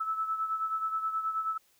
sine beating tone pair, 1307 / 1316.4 Hz, E6 / E6, -15 / -3 cents, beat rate 9.4 Hz, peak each -30 / -37 dBFS, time 0-1.58 s, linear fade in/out 10 ms, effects white hiss -67 dBFS RMS until 1.79 s

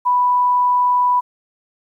sine tone, 987.8 Hz, B5, in tune, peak -12 dBFS, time 0.05-1.21 s, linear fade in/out 20 ms, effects 9-bit

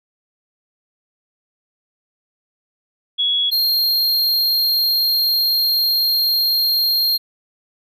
sine / square tone pair in turn, 3356 / 4214 Hz, G#7 / C8, +17 / +12 cents, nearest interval major third, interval 395 cents, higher second, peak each -15 dBFS, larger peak neither, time 3.18-3.51 / 3.51-7.18 s, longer second, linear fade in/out 20 ms, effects none

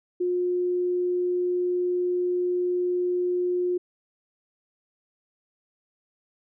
sine tone, 357.9 Hz, F4, 42 cents sharp, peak -22 dBFS, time 0.2-3.78 s, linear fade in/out 10 ms, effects none

